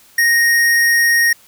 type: tone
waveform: square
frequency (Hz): 1864.7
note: A#6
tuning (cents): 0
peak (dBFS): -11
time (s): 0.18-1.33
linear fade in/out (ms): 5
effects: white hiss -48 dBFS RMS until 1.47 s